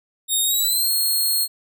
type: tone with pitch glide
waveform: 10% pulse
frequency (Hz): 3713 to 4265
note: A#7 to C8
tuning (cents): -8 to +32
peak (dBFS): -11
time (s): 0.28-1.48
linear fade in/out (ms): 50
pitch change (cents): +240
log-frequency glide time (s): 0.44-0.9
effects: none